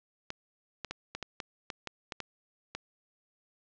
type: clicks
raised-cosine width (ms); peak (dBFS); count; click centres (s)
0.2; -19; 11; 0.304 / 0.847 / 0.91 / 1.15 / 1.227 / 1.402 / 1.702 / 1.873 / 2.122 / 2.203 / 2.75
effects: low-pass 6000 Hz 12 dB/octave